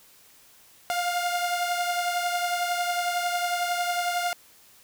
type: beating tone pair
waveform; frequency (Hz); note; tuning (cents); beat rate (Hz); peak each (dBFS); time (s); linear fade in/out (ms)
sawtooth; 703 / 714; F5 / F5; +11 / +38; 11; -22 / -28; 0.9-4.33; 0
effects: white hiss -55 dBFS RMS until 4.83 s